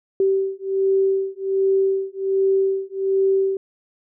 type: beating tone pair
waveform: sine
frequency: 386.3 / 387.6 Hz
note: G4 / G4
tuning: -25 / -20 cents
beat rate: 1.3 Hz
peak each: -20 dBFS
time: 0.2-3.57 s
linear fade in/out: 2 ms
effects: none